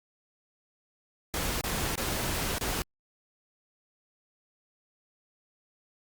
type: noise with dropouts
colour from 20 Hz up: pink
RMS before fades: -31 dBFS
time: 1.34-2.82 s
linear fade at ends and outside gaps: 0 ms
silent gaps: 1.61-1.639 / 1.955-1.978 / 2.583-2.611 s
effects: Opus 48 kbps